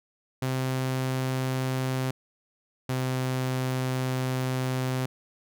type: tone pair in turn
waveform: sawtooth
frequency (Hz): 130.3 / 129.18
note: C3 / C3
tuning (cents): -7 / -22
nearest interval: unison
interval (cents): 15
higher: first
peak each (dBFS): -22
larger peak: neither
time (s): 0.42-2.11 / 2.89-5.06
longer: second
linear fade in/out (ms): 5
effects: none